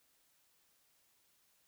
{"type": "silence", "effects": ["white hiss -73 dBFS RMS until 1.67 s"]}